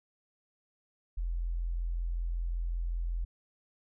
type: tone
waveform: sine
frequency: 42.67 Hz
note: F1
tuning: 39 cents flat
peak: -30 dBFS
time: 1.17-3.25 s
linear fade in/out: 10 ms
effects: none